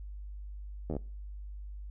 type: slowing click train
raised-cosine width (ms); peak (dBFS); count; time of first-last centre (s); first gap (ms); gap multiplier
2; -22; 6; 0.9-0.966; 12; 1.05
effects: noise-tail reverb RT60 0.4 s tail -23 dB re dry + added 50 Hz sine -40 dBFS peak until 1.9 s